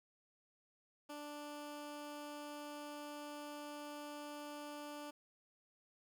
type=tone; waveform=15% pulse; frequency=293.9 Hz; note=D4; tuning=1 cent sharp; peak=-40 dBFS; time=1.09-5.11 s; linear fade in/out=10 ms; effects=none